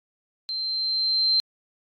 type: tone with level ramp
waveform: sine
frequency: 4127 Hz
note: C8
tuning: 25 cents flat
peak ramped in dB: -27 to -17 dBFS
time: 0.49-1.4 s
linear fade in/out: 0 ms
effects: AAC 64 kbps